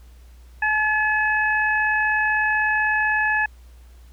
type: harmonic tone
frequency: 856 Hz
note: A5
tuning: 48 cents flat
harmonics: 1 / 2 / 3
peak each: -24 / -19 / -28 dBFS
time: 0.62-3.46 s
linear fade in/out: 5 ms
effects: added 60 Hz sine -43 dBFS peak until 4.12 s + pink hiss -58 dBFS RMS until 4.12 s